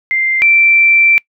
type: tone pair in turn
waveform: sine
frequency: 2092 / 2344 Hz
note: C7 / D7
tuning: -1 / -4 cents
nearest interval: major second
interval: 197 cents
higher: second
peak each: -11 / -6 dBFS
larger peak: second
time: 0.11-0.42 / 0.42-1.18 s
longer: second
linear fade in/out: 0 ms
effects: noise-tail reverb RT60 0.1 s tail -25 dB re dry